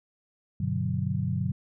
sine chord, G major seventh, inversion none, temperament equal, 98 / 123.47 / 146.83 / 185 Hz, G2 / B2 / D3 / F#3, 0 / 0 / 0 / 0 cents, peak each -31 dBFS, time 0.6-1.52 s, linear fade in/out 5 ms, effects none

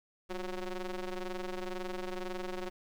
sawtooth ring-modulated tone, 185 Hz, F#3, in tune, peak -29 dBFS, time 0.29-2.7 s, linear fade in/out 20 ms, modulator 174 Hz, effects low-pass 5000 Hz 12 dB/octave + 10-bit

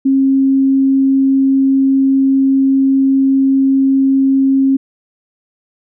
sine tone, 269.5 Hz, C#4, 49 cents flat, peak -8 dBFS, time 0.05-4.77 s, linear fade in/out 10 ms, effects none

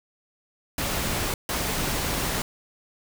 pink noise bursts at uneven times, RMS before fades -27 dBFS, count 2, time 0.78-1.34 / 1.49-2.42 s, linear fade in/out 2 ms, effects none

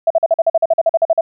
sine tone bursts, 659.3 Hz, E5, in tune, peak -8 dBFS, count 15, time 0.07-1.21 s, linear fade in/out 5 ms, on 34 ms, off 45 ms, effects none

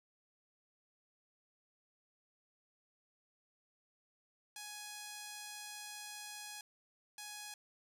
5% pulse tone bursts at uneven times, 835 Hz, G#5, 9 cents sharp, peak -34 dBFS, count 2, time 4.56-6.61 / 7.18-7.54 s, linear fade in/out 2 ms, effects none

